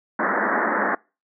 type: band-pass noise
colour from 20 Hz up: white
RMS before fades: -22 dBFS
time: 0.19-0.95 s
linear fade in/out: 5 ms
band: 190 to 1900 Hz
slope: 96 dB/octave
effects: noise-tail reverb RT60 0.3 s tail -25 dB re dry